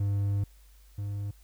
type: tone pair in turn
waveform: triangle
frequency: 100.4 / 101.39 Hz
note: G2 / G#2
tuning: +42 / -41 cents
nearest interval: unison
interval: 17 cents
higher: second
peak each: -23 / -29 dBFS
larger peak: first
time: 0-0.44 / 0.98-1.31 s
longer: first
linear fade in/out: 5 ms
effects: added 50 Hz sine -53 dBFS peak until 1.43 s + white hiss -64 dBFS RMS until 1.43 s